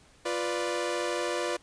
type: chord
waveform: sawtooth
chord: B diminished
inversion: second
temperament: equal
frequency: 349.2 / 493.9 / 587.3 Hz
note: F4 / B4 / D5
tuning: 0 / 0 / 0 cents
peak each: -29 dBFS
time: 0.25-1.57 s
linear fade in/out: 10 ms
effects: pink hiss -59 dBFS RMS until 1.62 s + resampled to 22050 Hz